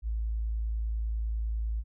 sine tone, 55 Hz, A1, in tune, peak -28 dBFS, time 0.02-1.84 s, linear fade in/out 50 ms, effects none

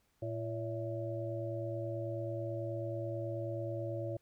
harmonic tone with a mistuned harmonic, 113.6 Hz, A#2, 44 cents flat, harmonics 1 / 3 / 5 / 6, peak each -39 / -42 / -40 / -46 dBFS, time 0.22-4.17 s, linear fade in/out 5 ms, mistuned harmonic 6, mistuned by -63 cents, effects pink hiss -75 dBFS RMS until 4.21 s

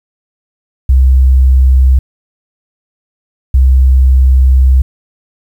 sine tone pair in turn, 65.1 / 65.1 Hz, C2 / C2, -8 / -8 cents, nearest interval unison, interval 0 cents, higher neither, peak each -3 dBFS, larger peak neither, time 0.89-1.99 / 3.54-4.82 s, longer second, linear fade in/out 5 ms, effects 7-bit

